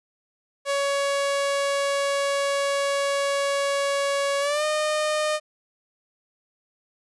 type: tone with pitch glide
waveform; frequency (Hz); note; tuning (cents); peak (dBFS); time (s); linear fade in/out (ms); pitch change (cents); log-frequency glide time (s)
sawtooth; 560 to 610.7; C#5 to D#5; +18 to -32; -18; 0.65-5.4; 50; +150; 4.4-4.64
effects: resampled to 24000 Hz